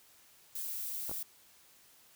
violet noise, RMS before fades -39 dBFS, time 0.55-1.23 s, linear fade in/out 5 ms
clicks, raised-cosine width 1 ms, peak -29 dBFS, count 2, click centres 1.095 / 1.114 s
effects white hiss -62 dBFS RMS until 2.15 s

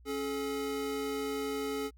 square tone pair together, 275.2 / 428.1 Hz, C#4 / A4, -12 / -47 cents, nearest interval minor sixth, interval 765 cents, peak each -38 / -35 dBFS, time 0.05-1.91 s, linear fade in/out 50 ms, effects added 60 Hz sine -54 dBFS peak until 1.97 s

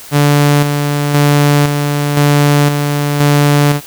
sawtooth tone with tremolo, 145.2 Hz, D3, 19 cents flat, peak -3 dBFS, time 0.11-3.81 s, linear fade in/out 50 ms, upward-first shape square, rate 0.97 Hz, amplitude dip 45%, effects white hiss -33 dBFS RMS until 3.86 s

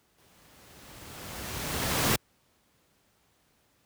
pink noise with exponential growth, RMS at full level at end -23 dBFS, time 0.18-2.16 s, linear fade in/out 5 ms, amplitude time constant 430 ms, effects pink hiss -68 dBFS RMS until 3.85 s + high-pass 60 Hz 12 dB/octave

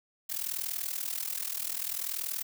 blue noise with amplitude modulation, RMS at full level -31 dBFS, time 0.29-2.43 s, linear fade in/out 10 ms, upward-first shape sine, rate 40.6 Hz, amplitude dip 85%, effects none

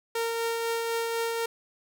sawtooth tone with tremolo, 460.3 Hz, A#4, 22 cents flat, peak -22 dBFS, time 0.15-1.46 s, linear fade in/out 5 ms, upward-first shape triangle, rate 4 Hz, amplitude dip 30%, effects none

